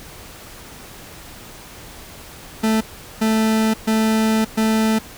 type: tone bursts at uneven times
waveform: 40% pulse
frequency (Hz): 220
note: A3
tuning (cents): 0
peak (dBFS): -14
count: 4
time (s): 2.63-2.81 / 3.21-3.74 / 3.87-4.45 / 4.57-4.99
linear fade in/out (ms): 10
effects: pink hiss -39 dBFS RMS until 5.17 s